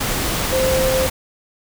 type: tone in noise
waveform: sine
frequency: 522 Hz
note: C5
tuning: 4 cents flat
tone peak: -16 dBFS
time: 0.52-1.07 s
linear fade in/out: 10 ms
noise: pink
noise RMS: -21 dBFS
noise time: 0-1.1 s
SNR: +2 dB
effects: none